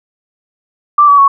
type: tone with pitch steps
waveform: sine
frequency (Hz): 1174.7 / 1141.9 / 1110.1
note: D6 / D6 / C#6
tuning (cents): 0 / -49 / +2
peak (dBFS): -3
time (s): 0.98-1.28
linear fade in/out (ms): 5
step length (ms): 100
effects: none